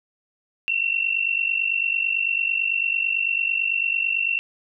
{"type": "tone pair together", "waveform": "sine", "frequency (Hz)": [2691, 2740], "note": ["E7", "F7"], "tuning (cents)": [35, -34], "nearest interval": "unison", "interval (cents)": 31, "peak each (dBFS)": -23, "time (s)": [0.68, 4.39], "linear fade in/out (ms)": 0, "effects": []}